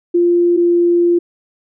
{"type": "tone pair in turn", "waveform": "sine", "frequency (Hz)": [347.6, 346.3], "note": ["F4", "F4"], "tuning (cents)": [-8, -15], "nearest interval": "unison", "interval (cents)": 7, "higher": "first", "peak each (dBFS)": -9, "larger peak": "neither", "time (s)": [[0.14, 0.57], [0.57, 1.19]], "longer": "second", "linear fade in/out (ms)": 10, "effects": []}